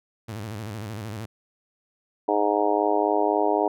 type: tone with vibrato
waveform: sawtooth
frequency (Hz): 107.1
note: A2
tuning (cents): -46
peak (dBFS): -28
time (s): 0.28-1.26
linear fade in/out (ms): 10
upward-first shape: square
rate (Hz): 13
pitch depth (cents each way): 110
type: harmonic tone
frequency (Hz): 103.83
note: G#2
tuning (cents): 0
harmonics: 3 / 4 / 5 / 6 / 7 / 8 / 9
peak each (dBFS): -27 / -25 / -30 / -27 / -26 / -29 / -28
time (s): 2.28-3.68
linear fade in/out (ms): 5
effects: none